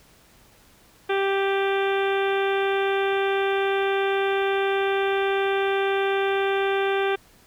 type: harmonic tone with a mistuned harmonic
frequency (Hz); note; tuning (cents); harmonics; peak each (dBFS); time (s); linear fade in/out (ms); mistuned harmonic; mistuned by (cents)
392; G4; 0; 1 / 2 / 3 / 4 / 5 / 6 / 7 / 8 / 9; -22 / -28 / -33 / -30 / -37 / -34 / -38 / -40 / -39; 1.09-7.16; 10; 6; +16
effects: pink hiss -55 dBFS RMS until 7.46 s